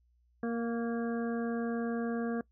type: harmonic tone with a mistuned harmonic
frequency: 233.1 Hz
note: A#3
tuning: in tune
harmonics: 1 / 2 / 3 / 5 / 6 / 7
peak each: -32 / -36 / -43 / -47 / -51 / -46 dBFS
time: 0.43-2.41 s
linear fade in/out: 2 ms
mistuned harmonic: 5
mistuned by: -23 cents
effects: noise-tail reverb RT60 0.1 s tail -22 dB re dry + added 60 Hz sine -66 dBFS peak until 2.51 s